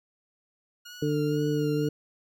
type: tone with vibrato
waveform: 15% pulse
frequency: 1427 Hz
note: F6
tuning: 37 cents sharp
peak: -36 dBFS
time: 0.85-1.89 s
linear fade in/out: 10 ms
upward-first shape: sine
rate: 2 Hz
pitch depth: 46 cents each way
type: harmonic tone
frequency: 148.9 Hz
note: D3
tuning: 24 cents sharp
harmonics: 1 / 2 / 3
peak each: -28 / -28 / -28 dBFS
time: 1.02-1.89 s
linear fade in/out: 5 ms
effects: none